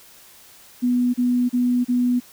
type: tone bursts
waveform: sine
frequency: 246.2 Hz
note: B3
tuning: 5 cents flat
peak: -16 dBFS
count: 4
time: 0.82-2.202 s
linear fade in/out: 20 ms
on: 320 ms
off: 34 ms
effects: white hiss -48 dBFS RMS until 2.32 s